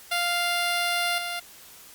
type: tone with level steps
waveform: 10% pulse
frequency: 698.5 Hz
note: F5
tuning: in tune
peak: -15 / -21 dBFS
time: 0.11-1.4 s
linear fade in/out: 10 ms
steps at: 1.18 s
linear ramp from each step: 2 ms
effects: white hiss -48 dBFS RMS until 1.94 s + Opus 48 kbps